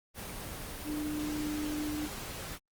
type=tone in noise; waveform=sine; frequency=300.6 Hz; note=D4; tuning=40 cents sharp; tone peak=-33 dBFS; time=0.84-2.09 s; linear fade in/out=50 ms; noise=pink; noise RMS=-41 dBFS; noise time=0.14-2.59 s; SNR=+5 dB; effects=Opus 24 kbps